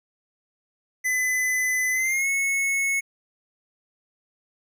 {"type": "tone with pitch glide", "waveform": "square", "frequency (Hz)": [2013, 2195], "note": ["B6", "C#7"], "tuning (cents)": [33, -18], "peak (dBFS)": -22, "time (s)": [1.04, 3.01], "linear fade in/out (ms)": 20, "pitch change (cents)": 149, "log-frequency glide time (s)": [1.92, 2.28], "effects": []}